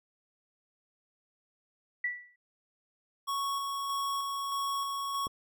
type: tone with exponential decay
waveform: sine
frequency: 1958 Hz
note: B6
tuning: 15 cents flat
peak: -26 dBFS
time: 2.04-2.36 s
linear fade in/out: 5 ms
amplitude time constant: 68 ms
type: tone with tremolo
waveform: square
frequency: 1108.7 Hz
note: C#6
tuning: in tune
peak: -31 dBFS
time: 3.27-5.28 s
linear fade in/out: 20 ms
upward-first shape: square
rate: 1.6 Hz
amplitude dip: 25%
type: click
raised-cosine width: 2 ms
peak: -28 dBFS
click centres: 5.269 s
effects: none